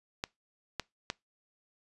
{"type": "clicks", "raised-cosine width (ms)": 0.2, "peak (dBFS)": -15, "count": 3, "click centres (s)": [0.239, 0.797, 1.101], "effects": ["noise-tail reverb RT60 0.2 s tail -24 dB re dry", "resampled to 24000 Hz"]}